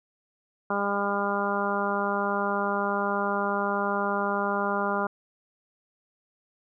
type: harmonic tone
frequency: 201.3 Hz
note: G3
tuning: 46 cents sharp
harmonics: 1 / 2 / 3 / 4 / 5 / 6 / 7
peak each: -32 / -32 / -32 / -32 / -32 / -32 / -32 dBFS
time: 0.7-5.07 s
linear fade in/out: 5 ms
effects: none